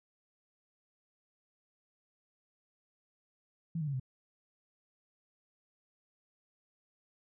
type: tone with pitch steps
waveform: sine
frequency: 164.81 / 152.01 / 140.2 / 129.31 Hz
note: E3 / D#3 / C#3 / C3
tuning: 0 / -40 / +20 / -20 cents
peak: -32 dBFS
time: 3.75-3.998 s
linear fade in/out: 5 ms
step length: 62 ms
effects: none